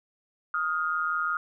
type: tone pair together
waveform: sine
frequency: 1247.5 / 1413 Hz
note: D#6 / F6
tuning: +4 / +20 cents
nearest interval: major second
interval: 216 cents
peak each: -28 dBFS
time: 0.54-1.37 s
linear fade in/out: 2 ms
effects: none